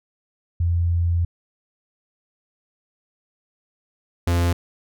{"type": "tone pair in turn", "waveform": ["sine", "45% pulse"], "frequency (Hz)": [85.6, 86.34], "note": ["F2", "F2"], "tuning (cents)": [-34, -19], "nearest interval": "unison", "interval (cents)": 15, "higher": "second", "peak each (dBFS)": -17, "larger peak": "neither", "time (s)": [[0.6, 1.25], [4.27, 4.53]], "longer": "first", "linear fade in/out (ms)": 5, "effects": []}